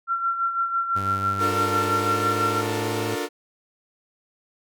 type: tone with tremolo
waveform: sine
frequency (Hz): 1363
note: F6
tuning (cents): -43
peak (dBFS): -19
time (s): 0.07-2.63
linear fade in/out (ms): 50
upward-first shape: sine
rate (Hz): 6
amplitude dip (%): 60
type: tone with pitch glide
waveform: sawtooth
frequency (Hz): 98 to 108.11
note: G2 to A2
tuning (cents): 0 to -30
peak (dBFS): -25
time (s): 0.95-3.16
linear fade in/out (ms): 20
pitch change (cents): +170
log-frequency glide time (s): 1.21-2.95
type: chord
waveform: sawtooth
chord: Bb major seventh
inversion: first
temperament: equal with one note detuned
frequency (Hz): 293.7 / 356.8 / 440 / 466.2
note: D4 / F4 / A4 / Bb4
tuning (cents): 0 / +37 / 0 / 0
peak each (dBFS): -27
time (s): 1.38-3.29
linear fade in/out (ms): 50
effects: none